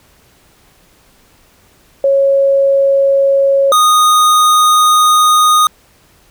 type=tone pair in turn; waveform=sine / square; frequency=550 / 1236.9 Hz; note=C#5 / D#6; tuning=-14 / -11 cents; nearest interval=octave + major second; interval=1403 cents; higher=second; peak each=-7 dBFS; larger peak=neither; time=2.04-3.72 / 3.72-5.67 s; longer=second; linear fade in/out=2 ms; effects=pink hiss -49 dBFS RMS until 6.3 s